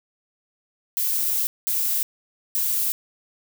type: noise bursts at uneven times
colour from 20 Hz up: violet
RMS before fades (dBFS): -23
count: 3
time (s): 0.97-1.47 / 1.67-2.03 / 2.55-2.92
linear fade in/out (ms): 0
effects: none